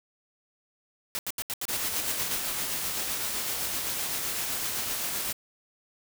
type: noise bursts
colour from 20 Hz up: white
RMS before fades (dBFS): -32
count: 11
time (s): 1.15-2.349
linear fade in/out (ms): 0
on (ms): 39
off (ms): 77
type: noise with tremolo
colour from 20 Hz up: white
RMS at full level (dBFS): -30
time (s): 1.68-5.33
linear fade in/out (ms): 10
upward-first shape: triangle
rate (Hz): 7.8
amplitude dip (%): 30
effects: none